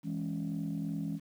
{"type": "chord", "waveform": "sine", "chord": "C# minor", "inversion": "first", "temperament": "equal", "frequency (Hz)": [164.81, 207.7, 277.2], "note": ["E3", "G#3", "C#4"], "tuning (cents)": [0, 0, 0], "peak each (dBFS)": [-35, -37, -37], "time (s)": [0.03, 1.2], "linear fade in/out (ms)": 50, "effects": ["tanh soft clip ceiling -27 dBFS", "10-bit"]}